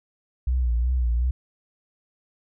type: tone with vibrato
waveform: sine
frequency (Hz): 60.9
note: B1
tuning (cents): -24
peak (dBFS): -18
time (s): 0.47-1.31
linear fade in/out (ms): 5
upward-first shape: sine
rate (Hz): 2.7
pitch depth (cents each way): 81
effects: tanh soft clip ceiling -16 dBFS